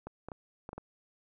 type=clicks; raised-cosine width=1 ms; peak=-27 dBFS; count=6; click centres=0.07 / 0.286 / 0.318 / 0.691 / 0.731 / 0.78 s; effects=none